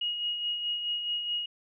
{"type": "tone with tremolo", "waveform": "sine", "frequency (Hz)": 2884, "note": "F#7", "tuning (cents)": -45, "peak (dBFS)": -27, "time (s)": [0.01, 1.46], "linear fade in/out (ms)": 5, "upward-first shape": "sine", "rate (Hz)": 4.7, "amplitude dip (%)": 45, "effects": []}